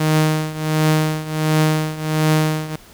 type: tone with tremolo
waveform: sawtooth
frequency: 155.56 Hz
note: D#3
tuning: in tune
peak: -8 dBFS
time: 0-2.76 s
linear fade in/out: 5 ms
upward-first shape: triangle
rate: 1.4 Hz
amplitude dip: 85%
effects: pink hiss -45 dBFS RMS until 2.93 s